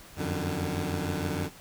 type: tone cluster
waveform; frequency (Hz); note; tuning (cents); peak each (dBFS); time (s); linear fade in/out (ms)
15% pulse; 87.1 / 93.5 / 149.7; F2 / F#2 / D3; -4 / +19 / +33; -27; 0.16-1.5; 50
effects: pink hiss -50 dBFS RMS until 1.6 s